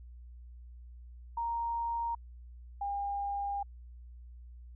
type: tone pair in turn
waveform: sine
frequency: 932.3 / 804.7 Hz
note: A#5 / G5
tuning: 0 / +45 cents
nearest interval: minor third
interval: 255 cents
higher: first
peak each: -31 / -32 dBFS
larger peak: first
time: 1.37-2.15 / 2.81-3.63 s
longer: second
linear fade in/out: 5 ms
effects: added 60 Hz sine -47 dBFS peak until 4.75 s